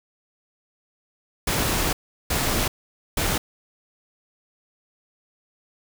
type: noise bursts at uneven times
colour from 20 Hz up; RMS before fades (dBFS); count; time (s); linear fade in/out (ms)
pink; -23; 3; 1.47-1.93 / 2.3-2.68 / 3.17-3.38; 5
effects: none